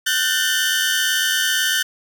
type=tone cluster; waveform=sawtooth; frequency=1446 / 1534 / 1786 / 2990 / 3158 Hz; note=F#6 / G6 / A6 / F#7 / G7; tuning=-40 / -38 / +25 / +17 / +12 cents; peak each=-24 / -18 / -19 / -21 / -23 dBFS; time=0.06-1.83 s; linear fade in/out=10 ms; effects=none